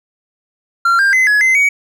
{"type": "tone with pitch steps", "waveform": "triangle", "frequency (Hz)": [1375, 1595, 2043, 1687, 2061, 2252], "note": ["F6", "G6", "C7", "G#6", "C7", "C#7"], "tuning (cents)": [-27, 30, -42, 27, -27, 27], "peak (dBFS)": -7, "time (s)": [0.85, 1.69], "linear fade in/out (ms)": 5, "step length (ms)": 140, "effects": []}